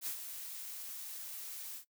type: noise with ADSR envelope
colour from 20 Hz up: blue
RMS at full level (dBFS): -37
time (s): 0.01-1.85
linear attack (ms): 58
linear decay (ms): 96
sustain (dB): -8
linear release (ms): 98
effects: noise-tail reverb RT60 0.1 s tail -20 dB re dry